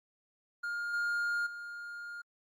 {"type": "tone with level steps", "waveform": "triangle", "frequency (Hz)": 1414, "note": "F6", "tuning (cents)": 21, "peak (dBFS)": [-32, -28, -39], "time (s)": [0.63, 2.22], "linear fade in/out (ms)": 10, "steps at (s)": [0.93, 1.46], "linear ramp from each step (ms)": 10, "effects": ["Opus 48 kbps"]}